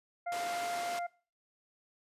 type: harmonic tone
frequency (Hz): 698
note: F5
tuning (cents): -1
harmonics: 1 / 2 / 3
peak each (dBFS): -34 / -46 / -47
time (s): 0.26-1.07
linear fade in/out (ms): 10
type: band-pass noise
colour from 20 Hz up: pink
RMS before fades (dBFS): -43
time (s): 0.32-0.99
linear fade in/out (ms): 0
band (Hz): 370 to 9600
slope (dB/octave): 12
effects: noise-tail reverb RT60 0.4 s tail -22 dB re dry + resampled to 32000 Hz